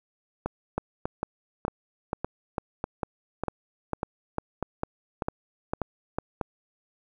two click trains, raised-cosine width 1 ms, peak -14 / -13 dBFS, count 11 / 13, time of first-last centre 0.46-6.412 / 0.78-6.185 s, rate 1.68 / 2.22 Hz, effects 9-bit

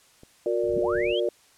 click, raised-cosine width 2 ms, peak -33 dBFS, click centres 0.234 s
sine chord, Gb augmented, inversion none, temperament equal with one note detuned, 361.8 / 466.2 / 587.3 Hz, Gb4 / Bb4 / D5, -39 / 0 / 0 cents, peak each -26 / -27 / -27 dBFS, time 0.46-1.29 s, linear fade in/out 2 ms
pink low-pass noise, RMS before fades -43 dBFS, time 0.63-1.14 s, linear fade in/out 10 ms, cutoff 210 Hz, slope 24 dB/octave
sine linear sweep, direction up, 103.83 to 3348 Hz, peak -30 dBFS, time 0.76-1.2 s, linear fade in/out 5 ms
effects white hiss -58 dBFS RMS until 1.57 s + low-pass 10000 Hz 12 dB/octave

